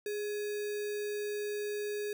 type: tone with sample-and-hold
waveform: sine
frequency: 415.3 Hz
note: G#4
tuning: in tune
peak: -33 dBFS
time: 0.06-2.13 s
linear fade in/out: 2 ms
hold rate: 2100 Hz
effects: none